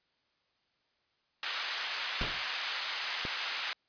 white band-pass noise, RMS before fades -36 dBFS, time 1.43-3.73 s, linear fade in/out 0 ms, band 1100 to 3800 Hz, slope 12 dB/octave
pink noise with exponential decay, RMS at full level -30 dBFS, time 2.21-2.46 s, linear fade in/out 2 ms, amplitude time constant 54 ms
click, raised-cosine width 2 ms, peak -25 dBFS, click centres 3.252 s
effects white hiss -75 dBFS RMS until 3.88 s + resampled to 11025 Hz

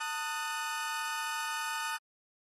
30% pulse chord, D# diminished, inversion second, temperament equal with one note detuned, 895.4 / 1244.5 / 1480 Hz, A5 / D#6 / F#6, +30 / 0 / 0 cents, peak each -35 / -35 / -36 dBFS, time 0-1.97 s, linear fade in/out 10 ms, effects AAC 32 kbps

